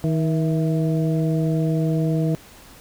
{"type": "harmonic tone with a mistuned harmonic", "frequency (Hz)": 158.8, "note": "D#3", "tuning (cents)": 36, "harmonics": [1, 2, 3, 4], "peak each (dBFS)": [-19, -25, -29, -31], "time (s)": [0.04, 2.35], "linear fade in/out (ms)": 0, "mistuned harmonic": 4, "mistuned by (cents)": 58, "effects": ["pink hiss -46 dBFS RMS until 2.8 s"]}